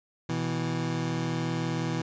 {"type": "tone pair together", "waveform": "25% pulse", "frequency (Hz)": [124.3, 163.52], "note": ["B2", "E3"], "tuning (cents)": [12, -14], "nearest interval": "perfect fourth", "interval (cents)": 474, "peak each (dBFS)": [-28, -26], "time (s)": [0.29, 2.02], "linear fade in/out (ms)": 5, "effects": ["resampled to 16000 Hz"]}